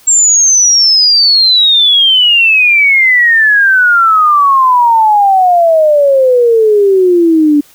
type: exponential sweep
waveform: sine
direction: down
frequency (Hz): 7530 to 287.5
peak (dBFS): -4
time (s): 0.07-7.61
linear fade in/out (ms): 10
effects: white hiss -43 dBFS RMS until 7.74 s